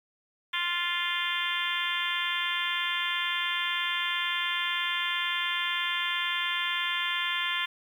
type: harmonic tone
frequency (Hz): 349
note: F4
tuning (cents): -1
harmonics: 3 / 4 / 5 / 6 / 7 / 8 / 9 / 10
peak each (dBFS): -35 / -38 / -34 / -34 / -38 / -38 / -34 / -35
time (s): 0.53-7.66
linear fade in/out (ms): 10
effects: 9-bit